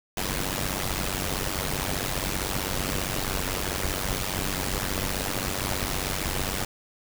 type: noise with amplitude modulation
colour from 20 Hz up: pink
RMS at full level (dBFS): -25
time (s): 0.17-6.65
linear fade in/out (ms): 5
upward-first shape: sine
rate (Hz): 95.3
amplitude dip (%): 85
effects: none